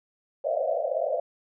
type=band-pass noise; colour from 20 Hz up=white; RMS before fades=-27 dBFS; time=0.44-1.2 s; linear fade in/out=5 ms; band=510 to 680 Hz; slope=96 dB/octave; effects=none